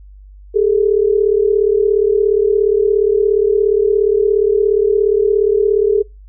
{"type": "tone pair together", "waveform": "sine", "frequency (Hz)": [402.9, 440], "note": ["G4", "A4"], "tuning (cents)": [48, 0], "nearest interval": "major second", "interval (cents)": 152, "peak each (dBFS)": -13, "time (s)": [0.54, 6.03], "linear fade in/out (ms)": 20, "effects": ["noise-tail reverb RT60 0.2 s tail -21 dB re dry", "added 49 Hz sine -36 dBFS peak until 6.28 s"]}